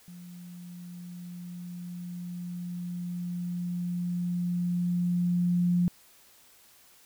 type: tone with level ramp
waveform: sine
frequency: 176.3 Hz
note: F3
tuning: 17 cents sharp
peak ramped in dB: -43 to -21 dBFS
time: 0.08-5.88 s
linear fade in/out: 0 ms
effects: white hiss -58 dBFS RMS until 7.05 s